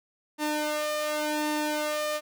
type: tone with flanger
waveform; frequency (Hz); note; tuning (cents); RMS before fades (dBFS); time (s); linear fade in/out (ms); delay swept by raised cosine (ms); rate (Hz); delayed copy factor
sawtooth; 301.8; D4; +47; -29; 0.38-2.21; 50; 1.1 to 1.64; 0.89; +0.9
effects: none